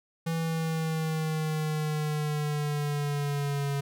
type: exponential sweep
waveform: square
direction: down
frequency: 164.81 to 140.3 Hz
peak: -28 dBFS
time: 0.26-3.81 s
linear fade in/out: 10 ms
effects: none